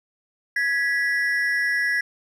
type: ring-modulated tone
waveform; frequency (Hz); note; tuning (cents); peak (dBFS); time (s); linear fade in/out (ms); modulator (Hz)
triangle; 1810; A6; +48; -15; 0.56-2.01; 5; 145
effects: none